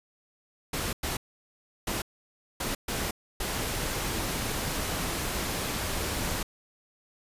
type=noise bursts at uneven times; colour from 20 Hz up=pink; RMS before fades=-31 dBFS; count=6; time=0.73-0.93 / 1.03-1.17 / 1.87-2.02 / 2.6-2.75 / 2.88-3.11 / 3.4-6.43 s; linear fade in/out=5 ms; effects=resampled to 32000 Hz